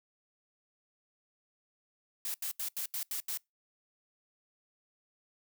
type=noise bursts; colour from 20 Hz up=blue; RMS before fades=-36 dBFS; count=7; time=2.25-3.374 s; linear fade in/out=2 ms; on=92 ms; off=80 ms; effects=noise-tail reverb RT60 0.2 s tail -26 dB re dry